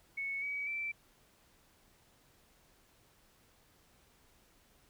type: tone with pitch steps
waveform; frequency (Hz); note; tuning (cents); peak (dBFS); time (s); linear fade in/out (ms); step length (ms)
sine; 2210 / 2271 / 2333; C#7 / C#7 / D7; -6 / +41 / -12; -35; 0.17-0.92; 10; 250
effects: pink hiss -67 dBFS RMS until 4.89 s